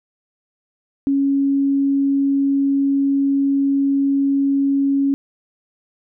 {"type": "tone", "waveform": "sine", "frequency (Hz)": 276.8, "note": "C#4", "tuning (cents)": -2, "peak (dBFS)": -14, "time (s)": [1.07, 5.14], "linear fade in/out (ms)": 0, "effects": []}